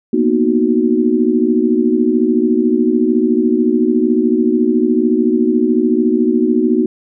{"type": "chord", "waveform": "sine", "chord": "B major seventh", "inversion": "third", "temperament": "equal", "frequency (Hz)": [233.1, 246.9, 311.1, 370], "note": ["A#3", "B3", "D#4", "F#4"], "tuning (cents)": [0, 0, 0, 0], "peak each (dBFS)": -16, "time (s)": [0.13, 6.86], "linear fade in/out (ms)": 5, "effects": []}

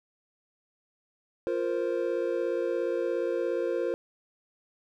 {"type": "chord", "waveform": "triangle", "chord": "F suspended fourth", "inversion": "none", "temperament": "equal", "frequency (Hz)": [349.2, 466.2, 523.3], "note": ["F4", "Bb4", "C5"], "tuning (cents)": [0, 0, 0], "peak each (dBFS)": -29, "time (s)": [1.47, 3.94], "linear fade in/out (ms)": 0, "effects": []}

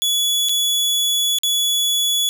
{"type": "tone with dropouts", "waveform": "sawtooth", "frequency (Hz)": 3400, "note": "G#7", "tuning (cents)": 40, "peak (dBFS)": -13, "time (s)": [0.02, 2.29], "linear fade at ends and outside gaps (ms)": 0, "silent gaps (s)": [[0.487, 0.493], [1.386, 1.434]], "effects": []}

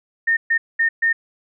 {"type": "tone bursts at uneven times", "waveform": "sine", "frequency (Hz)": 1828, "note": "A#6", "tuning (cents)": -34, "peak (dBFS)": -14, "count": 4, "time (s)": [[0.27, 0.37], [0.5, 0.58], [0.79, 0.89], [1.02, 1.13]], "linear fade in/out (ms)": 10, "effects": []}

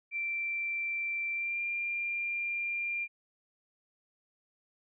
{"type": "tone with pitch glide", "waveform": "sine", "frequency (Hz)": [2349, 2389], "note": ["D7", "D7"], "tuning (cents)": [0, 29], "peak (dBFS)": -31, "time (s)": [0.11, 3.08], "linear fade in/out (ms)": 50, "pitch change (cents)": 29, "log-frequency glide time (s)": [1.33, 1.61], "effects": []}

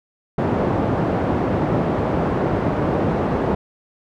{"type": "band-pass noise", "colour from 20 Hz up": "pink", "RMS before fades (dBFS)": -20, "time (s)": [0.38, 3.55], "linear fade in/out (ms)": 5, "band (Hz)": [110, 820], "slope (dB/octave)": 12, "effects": []}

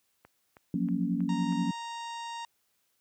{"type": "click train", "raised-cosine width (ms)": 0.5, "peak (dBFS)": -36, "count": 5, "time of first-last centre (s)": [0.25, 1.524], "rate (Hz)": 3.14}
{"type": "chord", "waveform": "sine", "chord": "Gb major seventh", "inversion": "third", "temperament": "equal", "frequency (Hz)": [174.61, 185, 233.1, 277.2], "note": ["F3", "Gb3", "Bb3", "Db4"], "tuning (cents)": [0, 0, 0, 0], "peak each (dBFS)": -32, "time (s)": [0.74, 1.71], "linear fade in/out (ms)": 2}
{"type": "harmonic tone", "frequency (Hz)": 931, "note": "A#5", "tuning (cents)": -2, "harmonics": [1, 2, 3, 4, 5, 6, 7, 8, 9], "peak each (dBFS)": [-37, -48, -48, -48, -55, -53, -57, -57, -59], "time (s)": [1.29, 2.45], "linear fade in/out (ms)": 2}
{"effects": ["white hiss -74 dBFS RMS until 3 s", "high-pass 60 Hz 12 dB/octave"]}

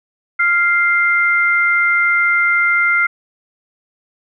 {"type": "tone pair together", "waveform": "sine", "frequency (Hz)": [1396.9, 2093], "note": ["F6", "C7"], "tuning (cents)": [0, 0], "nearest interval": "perfect fifth", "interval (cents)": 700, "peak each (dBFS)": -14, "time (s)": [0.39, 3.07], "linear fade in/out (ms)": 10, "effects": []}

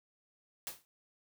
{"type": "noise with exponential decay", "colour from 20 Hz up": "white", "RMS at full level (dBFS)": -37, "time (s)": [0.67, 0.85], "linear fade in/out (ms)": 0, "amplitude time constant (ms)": 37, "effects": []}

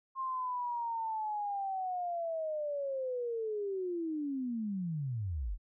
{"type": "linear sweep", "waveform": "sine", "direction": "down", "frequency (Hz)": [1067, 36.71], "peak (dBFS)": -33, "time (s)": [0.15, 5.58], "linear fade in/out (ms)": 50, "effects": []}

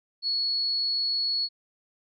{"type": "tone", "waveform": "sine", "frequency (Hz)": 4373, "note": "C#8", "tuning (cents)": -24, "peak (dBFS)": -24, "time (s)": [0.22, 1.49], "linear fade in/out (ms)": 50, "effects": []}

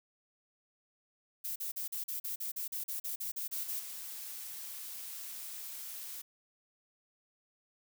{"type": "noise bursts", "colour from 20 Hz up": "violet", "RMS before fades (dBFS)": -38, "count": 15, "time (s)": [1.44, 3.8], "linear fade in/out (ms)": 10, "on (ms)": 120, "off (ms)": 40}
{"type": "noise", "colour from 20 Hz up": "blue", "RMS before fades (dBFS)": -44, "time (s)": [3.51, 6.22], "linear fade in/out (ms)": 10}
{"effects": []}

